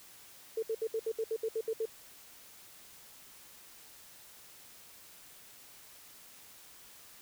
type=tone bursts; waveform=sine; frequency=446.5 Hz; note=A4; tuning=25 cents sharp; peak=-30 dBFS; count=11; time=0.57-1.856 s; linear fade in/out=5 ms; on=56 ms; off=67 ms; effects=white hiss -55 dBFS RMS until 7.21 s